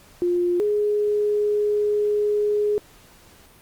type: tone pair in turn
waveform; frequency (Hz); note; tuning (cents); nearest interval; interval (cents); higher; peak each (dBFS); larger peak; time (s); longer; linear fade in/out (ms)
sine; 352.2 / 417; F4 / G#4; +15 / +7; minor third; 292; second; -18 / -18; neither; 0.22-0.6 / 0.6-2.78; second; 0
effects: pink hiss -51 dBFS RMS until 3.61 s + Opus 48 kbps